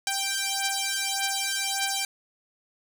5% pulse beating tone pair, 784 / 785.7 Hz, G5 / G5, 0 / +4 cents, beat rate 1.7 Hz, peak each -17 dBFS, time 0.07-2.05 s, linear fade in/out 2 ms, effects none

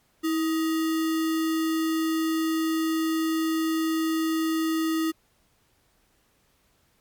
sine tone with sample-and-hold, 322.1 Hz, E4, 40 cents flat, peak -22 dBFS, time 0.23-5.12 s, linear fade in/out 20 ms, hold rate 1575 Hz, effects pink hiss -66 dBFS RMS until 7 s + MP3 96 kbps

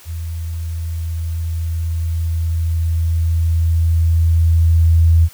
sine tone with level ramp, 82.4 Hz, E2, in tune, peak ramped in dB -22 to -7 dBFS, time 0.05-5.29 s, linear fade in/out 50 ms, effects white hiss -43 dBFS RMS until 5.33 s

